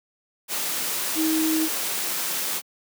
sine tone in noise, 316.9 Hz, D#4, 32 cents sharp, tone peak -20 dBFS, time 1.15-1.69 s, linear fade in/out 50 ms, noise white, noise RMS -27 dBFS, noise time 0.48-2.62 s, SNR +4 dB, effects high-pass 200 Hz 12 dB/octave

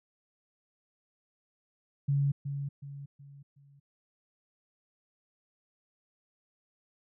sine tone with echo, 140.6 Hz, C#3, 25 cents sharp, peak -24 dBFS, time 2.08-2.32 s, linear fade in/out 10 ms, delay 370 ms, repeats 4, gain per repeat -8 dB, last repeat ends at 3.8 s, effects none

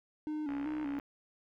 triangle tone with vibrato, 293.7 Hz, D4, in tune, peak -32 dBFS, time 0.27-0.99 s, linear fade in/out 0 ms, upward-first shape square, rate 2.6 Hz, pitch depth 66 cents each way
click train, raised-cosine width 0.5 ms, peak -31 dBFS, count 34, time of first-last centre 0.49-0.998 s, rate 64.9 Hz
effects none

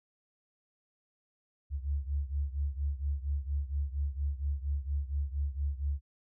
sine beating tone pair, 69.6 / 73.9 Hz, C#2 / D2, +8 / +11 cents, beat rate 4.3 Hz, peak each -32 / -35 dBFS, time 1.7-6.01 s, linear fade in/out 50 ms, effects none

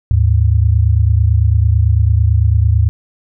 sine tone pair together, 76.41 / 105.4 Hz, D#2 / G#2, -31 / +26 cents, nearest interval tritone, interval 557 cents, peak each -11 dBFS, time 0.11-2.89 s, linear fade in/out 0 ms, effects none

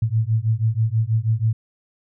sine beating tone pair, 108.5 / 114.7 Hz, A2 / A#2, -24 / -28 cents, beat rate 6.2 Hz, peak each -20 dBFS, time 0.02-1.53 s, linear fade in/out 5 ms, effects none

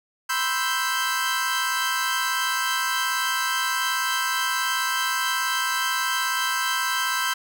sawtooth chord, C major seventh, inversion third, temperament equal, 987.8 / 1046.5 / 1318.5 / 1568 Hz, B5 / C6 / E6 / G6, 0 / 0 / 0 / 0 cents, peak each -27 / -26 / -25 / -22 dBFS, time 0.29-7.34 s, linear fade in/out 10 ms, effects none

